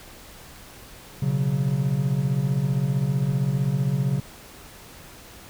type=chord; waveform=triangle; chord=B suspended second; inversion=none; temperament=just; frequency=123.47 / 138.9 / 185.21 Hz; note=B2 / C#3 / F#3; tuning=0 / +4 / +2 cents; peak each=-26 / -20 / -26 dBFS; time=1.22-4.2 s; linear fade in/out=5 ms; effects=pink hiss -45 dBFS RMS until 5.49 s